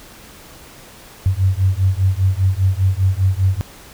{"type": "beating tone pair", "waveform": "sine", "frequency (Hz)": [92.5, 97.5], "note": ["F#2", "G2"], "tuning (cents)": [0, -9], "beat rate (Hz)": 5, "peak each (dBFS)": -16, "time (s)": [1.26, 3.61], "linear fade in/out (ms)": 0, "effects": ["pink hiss -41 dBFS RMS until 3.93 s"]}